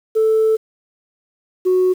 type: tone pair in turn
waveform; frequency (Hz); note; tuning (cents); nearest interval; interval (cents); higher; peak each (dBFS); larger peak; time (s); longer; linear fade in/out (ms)
sine; 440 / 368.5; A4 / F#4; 0 / -7; minor third; 307; first; -10; neither; 0.15-0.57 / 1.65-1.94; first; 20
effects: tanh soft clip ceiling -9 dBFS + 7-bit